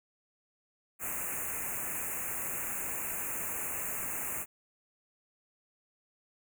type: band-stop noise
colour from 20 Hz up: white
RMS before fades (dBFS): -36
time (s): 0.99-4.46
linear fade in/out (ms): 50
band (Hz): 2700 to 6600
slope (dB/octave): 96
effects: none